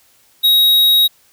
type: tone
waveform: square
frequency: 3800 Hz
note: A#7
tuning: 33 cents sharp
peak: -9 dBFS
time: 0.43-1.08 s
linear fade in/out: 20 ms
effects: white hiss -53 dBFS RMS until 1.32 s